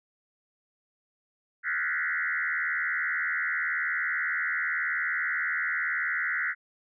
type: tone with frequency modulation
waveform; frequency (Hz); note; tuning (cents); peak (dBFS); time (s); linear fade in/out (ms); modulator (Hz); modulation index
sine; 1715; A6; -45; -26; 1.63-6.55; 50; 79.1; 4
effects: none